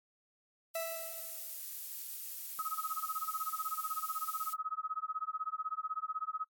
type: noise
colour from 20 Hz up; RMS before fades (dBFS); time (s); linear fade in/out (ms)
violet; -42; 0.74-4.54; 10
type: tone with exponential decay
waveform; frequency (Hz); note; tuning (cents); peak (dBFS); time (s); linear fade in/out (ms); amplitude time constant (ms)
40% pulse; 659.3; E5; 0; -33; 0.75-1.63; 5; 190
type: tone with tremolo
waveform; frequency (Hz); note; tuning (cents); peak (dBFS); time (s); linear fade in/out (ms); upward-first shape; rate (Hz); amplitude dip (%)
sine; 1273; D#6; +39; -32; 2.59-6.45; 0; sine; 16; 100
effects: noise-tail reverb RT60 0.1 s tail -25 dB re dry + AAC 64 kbps